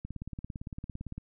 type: click train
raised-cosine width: 5 ms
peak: -26 dBFS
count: 21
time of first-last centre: 0.05-1.18 s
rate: 17.7 Hz
effects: none